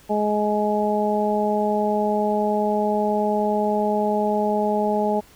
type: harmonic tone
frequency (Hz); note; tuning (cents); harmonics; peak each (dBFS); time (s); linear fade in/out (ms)
209.9; G#3; +19; 1 / 2 / 3 / 4; -24 / -24 / -24 / -24; 0.09-5.21; 20
effects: pink hiss -51 dBFS RMS until 5.35 s